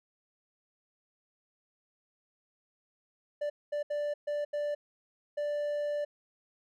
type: tone bursts at uneven times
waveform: triangle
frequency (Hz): 587.3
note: D5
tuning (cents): 0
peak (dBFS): -28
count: 6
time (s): 3.41-3.5 / 3.72-3.83 / 3.9-4.14 / 4.27-4.45 / 4.53-4.75 / 5.37-6.05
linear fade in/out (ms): 10
effects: none